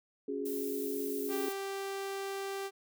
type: chord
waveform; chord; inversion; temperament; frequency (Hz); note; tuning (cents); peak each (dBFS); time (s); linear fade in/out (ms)
sine; C# suspended fourth; none; equal with one note detuned; 277.2 / 365.5 / 415.3; C#4 / F#4 / G#4; 0 / -21 / 0; -38 / -41 / -36; 0.28-1.49; 5
type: noise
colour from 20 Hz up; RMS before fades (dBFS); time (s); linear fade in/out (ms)
violet; -43; 0.45-1.53; 10
type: tone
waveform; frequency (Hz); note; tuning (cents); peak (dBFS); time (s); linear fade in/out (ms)
sawtooth; 392; G4; 0; -32; 1.28-2.71; 50
effects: none